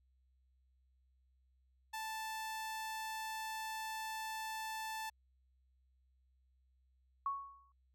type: tone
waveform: sawtooth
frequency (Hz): 880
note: A5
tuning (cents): 0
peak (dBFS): -37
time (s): 1.93-5.1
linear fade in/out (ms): 10
type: tone with exponential decay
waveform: sine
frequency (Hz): 1108.7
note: C#6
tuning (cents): 0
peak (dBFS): -32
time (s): 7.26-7.72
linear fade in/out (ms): 2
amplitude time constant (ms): 100
effects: added 64 Hz sine -70 dBFS peak until 7.94 s